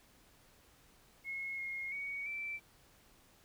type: tone with pitch steps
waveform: sine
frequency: 2170 / 2148 / 2241 / 2333 Hz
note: C#7 / C7 / C#7 / D7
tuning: -37 / +45 / +18 / -12 cents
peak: -38 dBFS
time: 1.24-2.6 s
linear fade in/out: 50 ms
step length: 340 ms
effects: pink hiss -65 dBFS RMS until 3.44 s